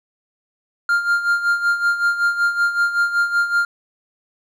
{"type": "tone with tremolo", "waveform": "triangle", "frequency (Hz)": 1400, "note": "F6", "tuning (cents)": 4, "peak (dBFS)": -11, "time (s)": [0.89, 3.65], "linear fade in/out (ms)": 2, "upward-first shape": "sine", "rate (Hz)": 5.3, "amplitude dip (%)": 70, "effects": []}